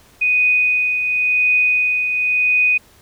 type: tone with tremolo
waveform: sine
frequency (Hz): 2489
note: D#7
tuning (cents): 0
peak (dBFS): -11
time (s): 0.21-2.78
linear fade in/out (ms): 10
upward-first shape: triangle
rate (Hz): 0.93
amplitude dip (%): 50
effects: pink hiss -50 dBFS RMS until 3.01 s